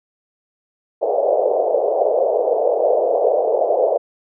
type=band-pass noise; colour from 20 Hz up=pink; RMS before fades=-17 dBFS; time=1.01-3.98 s; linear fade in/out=20 ms; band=460 to 680 Hz; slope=48 dB/octave; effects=none